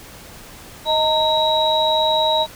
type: tone cluster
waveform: sine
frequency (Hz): 627 / 912 / 3854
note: D#5 / A#5 / B7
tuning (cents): +13 / -38 / -43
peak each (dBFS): -19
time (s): 0.85-2.47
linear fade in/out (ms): 50
effects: pink hiss -40 dBFS RMS until 2.55 s